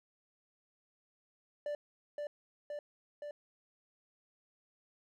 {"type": "tone with echo", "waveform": "triangle", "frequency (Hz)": 587.3, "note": "D5", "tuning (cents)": 0, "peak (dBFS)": -33, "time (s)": [1.66, 1.75], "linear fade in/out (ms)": 2, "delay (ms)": 520, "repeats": 3, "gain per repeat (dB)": -2, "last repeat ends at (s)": 3.31, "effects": []}